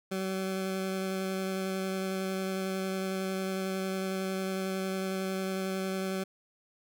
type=tone with vibrato; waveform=20% pulse; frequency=190 Hz; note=F#3; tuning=46 cents sharp; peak=-26 dBFS; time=0.11-6.24 s; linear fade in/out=10 ms; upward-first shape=square; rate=11 Hz; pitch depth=8 cents each way; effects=none